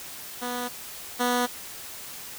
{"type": "tone pair in turn", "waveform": "10% pulse", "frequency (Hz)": [245.3, 245.3], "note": ["B3", "B3"], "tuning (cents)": [-12, -12], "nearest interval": "unison", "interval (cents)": 0, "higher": "neither", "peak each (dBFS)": [-21, -14], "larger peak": "second", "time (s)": [[0.41, 0.69], [1.19, 1.47]], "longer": "neither", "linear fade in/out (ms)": 20, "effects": ["white hiss -40 dBFS RMS until 2.38 s"]}